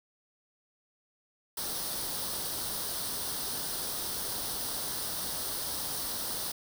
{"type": "noise with comb filter", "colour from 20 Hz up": "white", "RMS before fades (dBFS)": -35, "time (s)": [1.57, 6.52], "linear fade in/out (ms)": 5, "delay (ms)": 0.21, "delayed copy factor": 0.65, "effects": []}